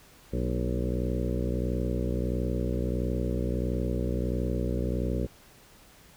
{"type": "harmonic tone with a mistuned harmonic", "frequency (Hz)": 61.5, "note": "B1", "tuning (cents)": -7, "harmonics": [1, 2, 3, 4, 5, 6, 7, 8, 9], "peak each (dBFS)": [-30, -33, -35, -36, -37, -38, -38, -39, -40], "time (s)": [0.32, 5.27], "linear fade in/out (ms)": 20, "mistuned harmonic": 4, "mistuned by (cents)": -72, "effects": ["pink hiss -55 dBFS RMS until 6.16 s"]}